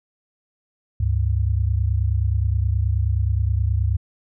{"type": "tone pair together", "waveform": "sine", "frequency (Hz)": [71.13, 100.6], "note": ["C#2", "G2"], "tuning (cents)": [45, 45], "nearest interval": "tritone", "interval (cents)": 600, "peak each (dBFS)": -20, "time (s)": [1, 3.97], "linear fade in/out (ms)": 5, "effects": []}